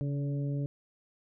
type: harmonic tone with a mistuned harmonic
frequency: 142.6 Hz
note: C#3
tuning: 49 cents sharp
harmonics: 1 / 2 / 3 / 4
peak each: -30 / -38 / -45 / -46 dBFS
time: 0.01-0.66 s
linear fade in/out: 0 ms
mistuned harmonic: 1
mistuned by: -22 cents
effects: none